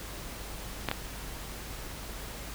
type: clicks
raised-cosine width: 0.3 ms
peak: -12 dBFS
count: 2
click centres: 0.887 / 0.914 s
effects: added 50 Hz sine -44 dBFS peak until 2.54 s + pink hiss -42 dBFS RMS until 2.54 s